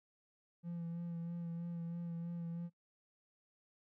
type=tone with vibrato; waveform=triangle; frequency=169.9 Hz; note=F3; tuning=47 cents flat; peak=-37 dBFS; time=0.63-2.7 s; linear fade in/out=50 ms; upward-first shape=sine; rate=3.1 Hz; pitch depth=23 cents each way; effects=noise-tail reverb RT60 0.1 s tail -22 dB re dry + tanh soft clip ceiling -33 dBFS